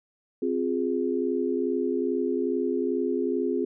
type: chord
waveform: sine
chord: F minor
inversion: second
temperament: equal with one note detuned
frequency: 261.6 / 352.9 / 415.3 Hz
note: C4 / F4 / Ab4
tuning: 0 / +18 / 0 cents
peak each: -28 dBFS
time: 0.42-3.65 s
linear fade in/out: 5 ms
effects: none